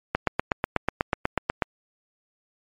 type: click train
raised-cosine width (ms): 0.5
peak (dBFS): -6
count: 13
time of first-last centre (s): 0.15-1.622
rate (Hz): 8.15
effects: MP3 64 kbps